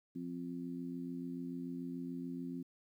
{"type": "harmonic tone", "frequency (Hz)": 86.9, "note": "F2", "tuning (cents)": -8, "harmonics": [2, 3, 4], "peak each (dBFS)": [-45, -41, -51], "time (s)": [0.15, 2.63], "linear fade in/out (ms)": 10, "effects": ["12-bit"]}